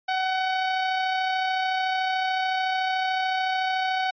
sawtooth tone with amplitude modulation, 752 Hz, F#5, 28 cents sharp, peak -18 dBFS, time 0.08-4.11 s, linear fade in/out 10 ms, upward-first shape sine, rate 33.7 Hz, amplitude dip 25%, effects resampled to 11025 Hz

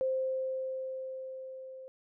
sine tone with level ramp, 523.3 Hz, C5, in tune, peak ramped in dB -27 to -44 dBFS, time 0.01-1.88 s, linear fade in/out 0 ms, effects none

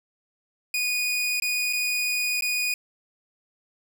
sawtooth tone with dropouts, 2468 Hz, D#7, 15 cents flat, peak -20 dBFS, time 0.74-2.74 s, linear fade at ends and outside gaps 2 ms, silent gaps 1.4-1.421 / 1.728-1.732 / 2.409-2.422 s, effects none

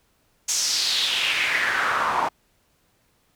pink noise with band-pass filter sweep, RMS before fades -23 dBFS, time 0.48-2.29 s, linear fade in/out 10 ms, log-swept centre 6700 to 890 Hz, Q 3.6, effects pink hiss -65 dBFS RMS until 3.35 s

